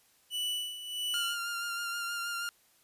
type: tone with tremolo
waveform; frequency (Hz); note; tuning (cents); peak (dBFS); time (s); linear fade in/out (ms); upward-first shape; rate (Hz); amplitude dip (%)
45% pulse; 2964; F#7; +2; -30; 0.3-1.37; 50; sine; 1.5; 70
type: tone with vibrato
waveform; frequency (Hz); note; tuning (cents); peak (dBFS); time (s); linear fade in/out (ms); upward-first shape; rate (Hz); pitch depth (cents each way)
sawtooth; 1396.9; F6; 0; -30; 1.14-2.49; 0; sine; 6.3; 20
effects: white hiss -66 dBFS RMS until 2.83 s + resampled to 32000 Hz